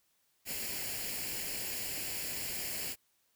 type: noise with comb filter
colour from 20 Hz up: white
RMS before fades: -38 dBFS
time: 0.45-2.96 s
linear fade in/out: 50 ms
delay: 0.41 ms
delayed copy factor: +0.65
effects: white hiss -74 dBFS RMS until 3.35 s